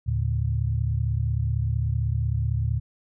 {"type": "tone cluster", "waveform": "sine", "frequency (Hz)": [76.7, 112.5, 143], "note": ["D#2", "A2", "D3"], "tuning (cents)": [-24, 39, -46], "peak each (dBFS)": [-26, -24, -32], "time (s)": [0.06, 2.8], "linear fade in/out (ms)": 20, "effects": []}